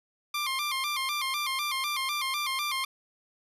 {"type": "tone with vibrato", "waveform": "15% pulse", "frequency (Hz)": 1121, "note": "C#6", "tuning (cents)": 19, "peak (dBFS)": -22, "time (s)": [0.34, 2.85], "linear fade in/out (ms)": 5, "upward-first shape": "square", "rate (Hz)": 4, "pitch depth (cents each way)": 95, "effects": ["resampled to 32000 Hz", "10-bit"]}